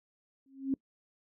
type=tone with exponential growth; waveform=sine; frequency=270 Hz; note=C#4; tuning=45 cents flat; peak=-24 dBFS; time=0.46-0.74 s; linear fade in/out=2 ms; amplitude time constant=59 ms; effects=noise-tail reverb RT60 0.1 s tail -24 dB re dry